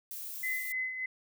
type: noise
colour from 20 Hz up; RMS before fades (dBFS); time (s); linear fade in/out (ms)
violet; -41; 0.11-0.72; 0
type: tone with tremolo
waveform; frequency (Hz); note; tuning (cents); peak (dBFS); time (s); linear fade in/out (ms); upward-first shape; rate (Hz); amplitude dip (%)
sine; 2034; C7; -50; -30; 0.43-1.06; 5; sine; 3.4; 55
effects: none